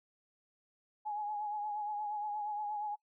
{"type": "tone with vibrato", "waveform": "sine", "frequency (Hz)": 837, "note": "G#5", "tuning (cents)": 13, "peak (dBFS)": -35, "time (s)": [1.05, 2.96], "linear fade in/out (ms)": 20, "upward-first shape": "triangle", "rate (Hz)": 8.5, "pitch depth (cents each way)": 45, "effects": ["noise-tail reverb RT60 0.1 s tail -21 dB re dry"]}